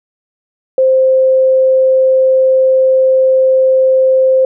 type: tone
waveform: sine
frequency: 523.3 Hz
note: C5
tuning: in tune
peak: -6 dBFS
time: 0.78-4.45 s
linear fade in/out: 2 ms
effects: none